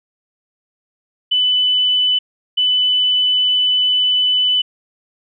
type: tone bursts at uneven times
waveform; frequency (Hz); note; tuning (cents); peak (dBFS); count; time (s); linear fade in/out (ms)
sine; 2997; F#7; +22; -12; 2; 1.31-2.19 / 2.57-4.62; 10
effects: none